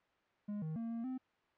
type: tone with pitch steps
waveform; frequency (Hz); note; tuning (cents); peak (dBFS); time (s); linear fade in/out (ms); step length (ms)
triangle; 206.9 / 157.4 / 229.3 / 230.9 / 258.1; G#3 / D#3 / A#3 / A#3 / C4; -6 / +20 / -28 / -16 / -23; -36; 0.48-1.18; 10; 140
effects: white hiss -73 dBFS RMS until 1.57 s + low-pass 2000 Hz 12 dB/octave